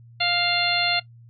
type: harmonic tone with a mistuned harmonic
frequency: 700 Hz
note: F5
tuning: 4 cents sharp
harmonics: 1 / 2 / 3 / 4 / 5 / 6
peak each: -27 / -30 / -27 / -25 / -27 / -24 dBFS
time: 0.2-1 s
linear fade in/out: 10 ms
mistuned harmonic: 4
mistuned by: -16 cents
effects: noise-tail reverb RT60 0.1 s tail -18 dB re dry + added 117 Hz sine -45 dBFS peak until 1.29 s